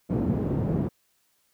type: band-pass noise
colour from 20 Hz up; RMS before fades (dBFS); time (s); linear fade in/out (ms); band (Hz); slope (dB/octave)
pink; -26; 0.09-0.89; 20; 110 to 330; 12
effects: white hiss -69 dBFS RMS until 1.53 s